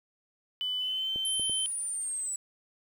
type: tone with pitch glide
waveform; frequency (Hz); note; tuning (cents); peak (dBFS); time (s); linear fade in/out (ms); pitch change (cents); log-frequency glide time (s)
sine; 3000 to 3095; F#7 to G7; +23 to -23; -29; 0.61-1.66; 0; +54; 0.79-1.1
type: clicks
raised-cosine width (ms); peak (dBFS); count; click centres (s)
2; -30; 3; 1.16 / 1.397 / 1.497
type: exponential sweep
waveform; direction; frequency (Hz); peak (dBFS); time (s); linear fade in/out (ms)
sine; down; 11110 to 7850; -31; 1.25-2.36; 2
effects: 9-bit